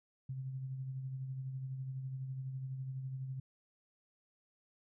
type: tone with tremolo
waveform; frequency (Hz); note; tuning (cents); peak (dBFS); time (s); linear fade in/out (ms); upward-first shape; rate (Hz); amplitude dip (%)
sine; 132; C3; +16; -37; 0.29-3.4; 5; sine; 12; 40
effects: none